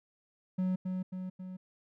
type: tone with echo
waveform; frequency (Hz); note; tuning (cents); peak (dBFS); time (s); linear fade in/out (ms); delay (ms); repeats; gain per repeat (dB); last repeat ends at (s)
triangle; 185; F#3; 0; -26; 0.58-0.76; 10; 270; 3; -4; 1.57
effects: none